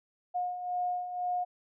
sine beating tone pair, 717 / 719 Hz, F5 / F#5, +45 / -50 cents, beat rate 2 Hz, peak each -38 / -31 dBFS, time 0.34-1.45 s, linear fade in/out 20 ms, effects none

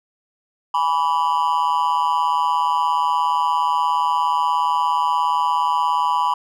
triangle tone with amplitude modulation, 987.8 Hz, B5, in tune, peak -10 dBFS, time 0.74-6.34 s, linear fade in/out 5 ms, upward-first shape sine, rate 157 Hz, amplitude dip 100%, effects none

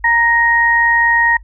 sine tone pair together, 932.3 / 1872.2 Hz, A#5 / A#6, 0 / +7 cents, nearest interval octave, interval 1207 cents, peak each -15 / -11 dBFS, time 0.04-1.37 s, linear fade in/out 5 ms, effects noise-tail reverb RT60 0.1 s tail -25 dB re dry + added 50 Hz sine -35 dBFS peak until 1.43 s

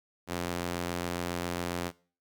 sawtooth tone with high-pass filter, 87.31 Hz, F2, in tune, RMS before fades -34 dBFS, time 0.27-1.92 s, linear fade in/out 50 ms, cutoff 200 Hz, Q 0.61, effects noise-tail reverb RT60 0.4 s tail -21 dB re dry

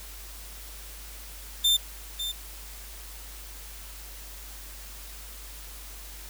40% pulse tone with echo, 3579 Hz, A7, 29 cents sharp, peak -18 dBFS, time 1.64-1.77 s, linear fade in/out 10 ms, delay 550 ms, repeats 1, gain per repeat -10 dB, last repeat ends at 2.32 s, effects added 50 Hz sine -43 dBFS peak until 6.29 s + white hiss -45 dBFS RMS until 6.29 s

